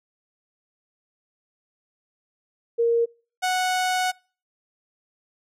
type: tone pair in turn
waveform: sine / sawtooth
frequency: 466.2 / 737.7 Hz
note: A#4 / F#5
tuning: 0 / -5 cents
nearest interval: minor sixth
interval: 795 cents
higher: second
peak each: -17 dBFS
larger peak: neither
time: 2.78-3.06 / 3.42-4.12 s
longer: second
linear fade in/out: 20 ms
effects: noise-tail reverb RT60 0.4 s tail -26 dB re dry + low-pass 11000 Hz 12 dB/octave